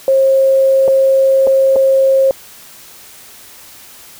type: tone with dropouts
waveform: sine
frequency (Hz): 536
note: C5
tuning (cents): +42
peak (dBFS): -7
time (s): 0.08-2.31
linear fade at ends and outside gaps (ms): 1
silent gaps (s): 0.879-0.882 / 1.469-1.473 / 1.759-1.763
effects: white hiss -38 dBFS RMS until 4.19 s